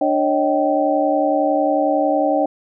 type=tone cluster; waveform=sine; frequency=295.7 / 552 / 623 / 774 Hz; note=D4 / C#5 / D#5 / G5; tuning=+12 / -7 / +2 / -22 cents; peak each=-20 dBFS; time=0.01-2.46 s; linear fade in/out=5 ms; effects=none